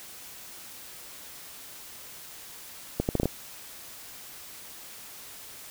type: accelerating click train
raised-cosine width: 2 ms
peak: -11 dBFS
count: 6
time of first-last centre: 3-3.256 s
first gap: 89 ms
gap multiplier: 0.72
effects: white hiss -45 dBFS RMS until 5.7 s